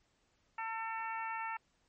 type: harmonic tone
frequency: 449.2 Hz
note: A4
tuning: 36 cents sharp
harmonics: 2 / 3 / 4 / 5 / 6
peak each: -39 / -43 / -45 / -47 / -49 dBFS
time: 0.58-1.57 s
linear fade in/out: 5 ms
effects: pink hiss -75 dBFS RMS until 1.88 s + MP3 32 kbps